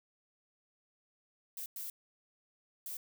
violet noise bursts at uneven times, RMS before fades -42 dBFS, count 3, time 1.57-1.66 / 1.76-1.9 / 2.86-2.97 s, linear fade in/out 2 ms, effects none

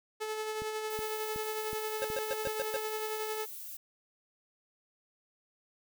sawtooth tone with tremolo, 433 Hz, A4, 28 cents flat, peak -29 dBFS, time 0.2-3.46 s, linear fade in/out 20 ms, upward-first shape sine, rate 11 Hz, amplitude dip 35%
click train, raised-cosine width 3 ms, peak -30 dBFS, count 6, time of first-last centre 0.62-2.472 s, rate 2.7 Hz
violet noise, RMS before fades -44 dBFS, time 0.9-3.77 s, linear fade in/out 5 ms
square tone bursts, 536 Hz, C5, 42 cents sharp, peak -32 dBFS, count 6, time 2.02-2.764 s, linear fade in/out 0 ms, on 24 ms, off 120 ms
effects none

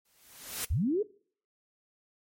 white noise with exponential growth, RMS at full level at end -32 dBFS, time 0.05-0.65 s, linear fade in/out 5 ms, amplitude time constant 130 ms
sine linear sweep, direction up, 49.03 to 445.8 Hz, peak -25 dBFS, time 0.7-1.03 s, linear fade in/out 10 ms
effects noise-tail reverb RT60 0.5 s tail -22 dB re dry + MP3 64 kbps

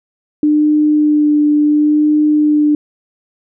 sine tone with vibrato, 299.4 Hz, D4, 33 cents sharp, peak -8 dBFS, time 0.43-2.75 s, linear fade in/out 2 ms, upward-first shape sine, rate 0.71 Hz, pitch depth 14 cents each way, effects none

